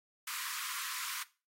pink high-pass noise, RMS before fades -40 dBFS, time 0.27-1.23 s, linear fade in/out 5 ms, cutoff 1000 Hz, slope 96 dB/octave, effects noise-tail reverb RT60 0.3 s tail -17 dB re dry + AAC 48 kbps

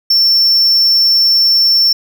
triangle tone, 5410 Hz, E8, 44 cents sharp, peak -6 dBFS, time 0.1-1.93 s, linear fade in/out 5 ms, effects none

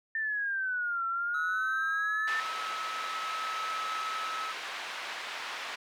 sine exponential two-way sweep, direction down then up, 1797 to 1346 to 1797 Hz, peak -29 dBFS, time 0.15-2.4 s, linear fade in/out 2 ms, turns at 1.06 s
triangle tone with tremolo, 1294 Hz, E6, 32 cents flat, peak -31 dBFS, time 1.34-4.52 s, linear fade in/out 5 ms, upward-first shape sine, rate 0.51 Hz, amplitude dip 25%
pink band-pass noise, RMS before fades -39 dBFS, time 2.27-5.76 s, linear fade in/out 10 ms, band 1100 to 3300 Hz, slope 12 dB/octave
effects none

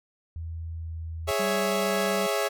sine tone with pitch glide, 82.1 to 81.53 Hz, E2 to E2, -6 to -19 cents, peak -32 dBFS, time 0.36-1.31 s, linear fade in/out 0 ms, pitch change -13 cents, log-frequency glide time 0.76-0.92 s
sawtooth chord, C# minor, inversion second, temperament equal, 415.3 / 554.4 / 659.3 Hz, G#4 / C#5 / E5, 0 / 0 / 0 cents, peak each -25 / -25 / -25 dBFS, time 1.27-2.49 s, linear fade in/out 20 ms
harmonic tone, 194.3 Hz, G3, 15 cents flat, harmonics 1 / 3 / 5, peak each -31 / -42 / -54 dBFS, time 1.39-2.27 s, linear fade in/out 10 ms
effects none

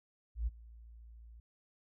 sine tone with ADSR envelope, 57 Hz, A#1, 38 cents flat, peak -29 dBFS, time 0.35-1.4 s, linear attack 120 ms, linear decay 25 ms, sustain -22 dB, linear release 4 ms, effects none

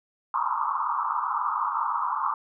pink band-pass noise, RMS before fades -27 dBFS, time 0.34-2.34 s, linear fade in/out 2 ms, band 880 to 1300 Hz, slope 96 dB/octave, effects none

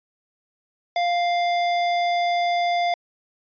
square tone, 698.5 Hz, F5, in tune, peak -20 dBFS, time 0.96-2.94 s, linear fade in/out 2 ms, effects resampled to 11025 Hz

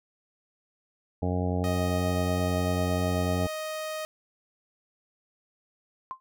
harmonic tone, 90.3 Hz, F#2, 42 cents flat, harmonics 1 / 2 / 3 / 4 / 5 / 6 / 7 / 8 / 9, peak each -28 / -31 / -33 / -40 / -35 / -41 / -37 / -41 / -39 dBFS, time 1.22-3.47 s, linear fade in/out 5 ms
sawtooth tone, 624 Hz, D#5, 5 cents sharp, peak -28 dBFS, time 1.64-4.05 s, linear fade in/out 0 ms
sine tone with exponential decay, 1046.5 Hz, C6, in tune, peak -28 dBFS, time 6.11-6.2 s, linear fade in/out 0 ms, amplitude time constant 19 ms
effects none

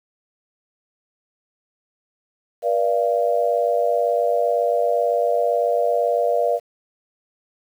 sine tone cluster, 480.4 / 588 / 686 Hz, B4 / D5 / F5, -48 / +2 / -31 cents, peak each -21 dBFS, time 2.62-6.6 s, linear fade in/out 50 ms, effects 8-bit

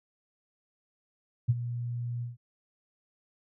sine tone with ADSR envelope, 120 Hz, B2, 49 cents flat, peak -18 dBFS, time 1.48-2.37 s, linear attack 18 ms, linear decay 36 ms, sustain -13 dB, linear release 150 ms, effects none

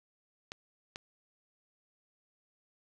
clicks, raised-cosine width 0.2 ms, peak -23 dBFS, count 2, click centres 0.519 / 0.959 s, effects none

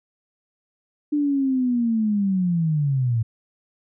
sine linear sweep, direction down, 298.4 to 110 Hz, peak -18 dBFS, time 1.12-3.23 s, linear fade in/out 10 ms, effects none

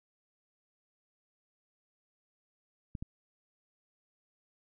clicks, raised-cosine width 5 ms, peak -26 dBFS, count 2, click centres 2.952 / 3.025 s, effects none

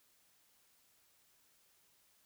silence, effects white hiss -71 dBFS RMS until 2.25 s

